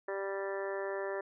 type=harmonic tone; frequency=196 Hz; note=G3; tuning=in tune; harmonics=2 / 3 / 4 / 5 / 6 / 7 / 8 / 9 / 10; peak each=-37 / -39 / -48 / -45 / -51 / -49 / -55 / -44 / -56 dBFS; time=0.08-1.21 s; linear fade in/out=5 ms; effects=none